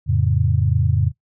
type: chord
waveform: sine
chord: F augmented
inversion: none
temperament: equal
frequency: 87.31 / 110 / 138.59 Hz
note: F2 / A2 / C#3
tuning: 0 / 0 / 0 cents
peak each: -19 dBFS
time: 0.06-1.12 s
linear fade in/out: 50 ms
effects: noise-tail reverb RT60 0.1 s tail -18 dB re dry